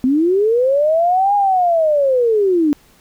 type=linear two-way sweep; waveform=sine; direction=up then down; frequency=246.9 to 824 to 283.6 Hz; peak=-11 dBFS; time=0.04-2.73 s; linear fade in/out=0 ms; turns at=1.35 s; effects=pink hiss -51 dBFS RMS until 3 s